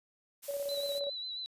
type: noise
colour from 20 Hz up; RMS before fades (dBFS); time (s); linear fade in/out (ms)
blue; -45; 0.42-1; 20
type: tone with tremolo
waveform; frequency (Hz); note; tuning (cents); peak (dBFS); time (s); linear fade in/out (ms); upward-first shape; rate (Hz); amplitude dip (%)
sine; 566; C#5; +36; -32; 0.48-1.1; 10; square; 17; 40
type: tone with vibrato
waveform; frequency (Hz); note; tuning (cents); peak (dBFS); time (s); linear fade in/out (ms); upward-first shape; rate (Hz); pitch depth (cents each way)
sine; 3971; B7; +9; -37; 0.69-1.46; 0; sine; 7.4; 37
effects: resampled to 32000 Hz